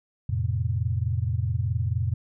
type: chord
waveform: sine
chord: F major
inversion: none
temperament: equal with one note detuned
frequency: 87.31 / 111.79 / 130.81 Hz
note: F2 / A2 / C3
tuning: 0 / +28 / 0 cents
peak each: -27 / -26 / -30 dBFS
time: 0.29-2.14 s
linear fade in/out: 5 ms
effects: none